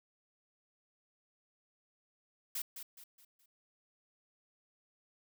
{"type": "noise with echo", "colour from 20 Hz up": "blue", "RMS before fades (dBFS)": -38, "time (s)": [2.55, 2.62], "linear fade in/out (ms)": 5, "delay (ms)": 210, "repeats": 4, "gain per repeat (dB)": -8, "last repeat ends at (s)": 3.46, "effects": []}